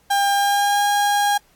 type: tone with pitch glide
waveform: 35% pulse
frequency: 801 to 816.4 Hz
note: G5 to G#5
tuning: +37 to -30 cents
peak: -14 dBFS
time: 0.1-1.38 s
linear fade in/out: 10 ms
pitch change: +33 cents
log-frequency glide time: 0.31-0.86 s
effects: pink hiss -58 dBFS RMS until 1.55 s + AAC 64 kbps